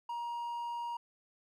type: tone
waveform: triangle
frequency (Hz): 946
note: A#5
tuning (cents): +25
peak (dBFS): -34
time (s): 0.09-0.97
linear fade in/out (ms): 5
effects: none